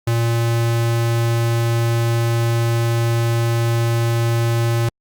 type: tone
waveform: square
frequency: 116.4 Hz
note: A#2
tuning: 2 cents flat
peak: -16 dBFS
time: 0.07-4.89 s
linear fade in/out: 5 ms
effects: Opus 48 kbps